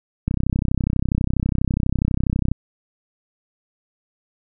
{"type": "click train", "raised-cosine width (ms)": 5, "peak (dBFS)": -7, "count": 73, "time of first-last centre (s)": [0.28, 2.516], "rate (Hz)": 32.2, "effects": []}